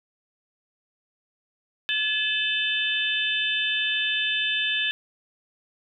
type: tone cluster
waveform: sine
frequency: 1711 / 2612 / 3037 / 3565 Hz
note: A6 / E7 / F#7 / A7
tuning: -49 / -17 / +44 / +22 cents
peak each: -28 dBFS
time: 1.89-4.91 s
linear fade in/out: 0 ms
effects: none